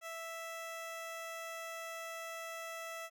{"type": "tone", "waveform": "15% pulse", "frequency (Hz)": 659.3, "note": "E5", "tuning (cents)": 0, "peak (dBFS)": -36, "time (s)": [0.01, 3.1], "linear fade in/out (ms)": 50, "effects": []}